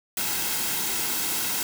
white noise with comb filter, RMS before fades -27 dBFS, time 0.17-1.63 s, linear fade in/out 2 ms, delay 1.7 ms, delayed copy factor -0.5, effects none

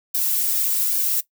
violet noise with flanger, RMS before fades -21 dBFS, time 0.14-1.21 s, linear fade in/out 10 ms, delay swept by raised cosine 1.5 to 3.5 ms, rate 1.2 Hz, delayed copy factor -0.9, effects noise-tail reverb RT60 0.1 s tail -17 dB re dry

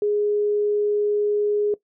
sine tone, 415.3 Hz, G#4, in tune, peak -18 dBFS, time 0.02-1.74 s, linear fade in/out 2 ms, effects noise-tail reverb RT60 0.1 s tail -18 dB re dry

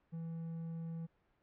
triangle tone, 164.81 Hz, E3, in tune, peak -38 dBFS, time 0.12-1.07 s, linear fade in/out 20 ms, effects pink hiss -75 dBFS RMS until 1.42 s + low-pass 2000 Hz 12 dB/octave

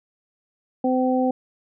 harmonic tone, 256.2 Hz, C4, 36 cents flat, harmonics 1 / 2 / 3, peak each -20 / -23 / -25 dBFS, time 0.84-1.31 s, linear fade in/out 5 ms, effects none

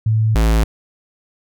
sine / square tone pair in turn, 110 / 55 Hz, A2 / A1, 0 / 0 cents, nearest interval octave, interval 1200 cents, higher first, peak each -12 dBFS, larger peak neither, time 0.06-0.35 / 0.35-0.64 s, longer neither, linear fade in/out 5 ms, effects none

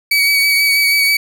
30% pulse tone with vibrato, 2267 Hz, C#7, 38 cents sharp, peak -8 dBFS, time 0.11-1.17 s, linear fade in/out 5 ms, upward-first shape sine, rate 6.2 Hz, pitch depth 18 cents each way, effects none

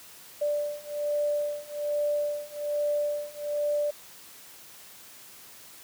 sine beating tone pair, 587.3 / 588.5 Hz, D5 / D5, 0 / +3 cents, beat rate 1.2 Hz, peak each -30 / -29 dBFS, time 0.41-3.91 s, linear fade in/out 10 ms, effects white hiss -49 dBFS RMS until 5.83 s + high-pass 80 Hz 12 dB/octave

